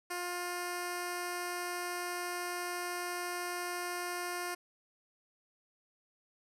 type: tone with low-pass filter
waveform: 10% pulse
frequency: 354 Hz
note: F4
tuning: 23 cents sharp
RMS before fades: -38 dBFS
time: 0.1-4.55 s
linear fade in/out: 10 ms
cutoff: 11000 Hz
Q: 2.2
effects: none